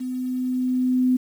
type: tone with level ramp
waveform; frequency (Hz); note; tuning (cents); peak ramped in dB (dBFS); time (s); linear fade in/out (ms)
sine; 253.8; B3; +47; -26 to -15; 0-1.17; 10
effects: 8-bit